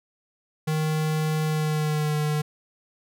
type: tone with pitch glide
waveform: square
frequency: 155.56 to 150.87 Hz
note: D#3 to D3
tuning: 0 to +47 cents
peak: -23 dBFS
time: 0.67-2.42 s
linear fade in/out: 10 ms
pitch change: -53 cents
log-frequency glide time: 1.44-2.16 s
effects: none